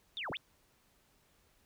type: linear two-way sweep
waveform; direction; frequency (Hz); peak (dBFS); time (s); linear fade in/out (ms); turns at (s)
sine; down then up; 3730 to 55 to 3730; -37; 0.17-0.37; 0; 0.31
effects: pink hiss -70 dBFS RMS until 1.65 s